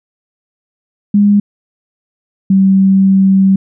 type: tone pair in turn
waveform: sine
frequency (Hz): 204.2 / 192.74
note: G#3 / G3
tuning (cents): -29 / -29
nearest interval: minor second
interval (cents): 100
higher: first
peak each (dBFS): -5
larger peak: neither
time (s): 1.14-1.4 / 2.5-3.56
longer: second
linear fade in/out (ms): 5
effects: none